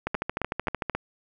two click trains, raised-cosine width 0.5 ms, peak -12 / -12 dBFS, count 12 / 4, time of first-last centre 0.07-0.897 / 0.15-0.95 s, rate 13.3 / 3.75 Hz, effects none

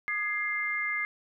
sine tone cluster, 1226 / 1678 / 2099 Hz, D#6 / G#6 / C7, -26 / +17 / +5 cents, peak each -38 / -35 / -29 dBFS, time 0.08-1.05 s, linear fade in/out 0 ms, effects none

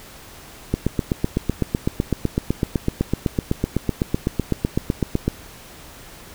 click train, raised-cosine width 3 ms, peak -5 dBFS, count 37, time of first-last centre 0.74-5.28 s, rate 7.93 Hz, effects pink hiss -42 dBFS RMS until 6.34 s

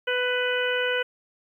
harmonic tone, 497.1 Hz, B4, 11 cents sharp, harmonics 1 / 2 / 3 / 4 / 5 / 6, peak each -26 / -37 / -27 / -34 / -33 / -31 dBFS, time 0.07-1.03 s, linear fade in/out 10 ms, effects 10-bit

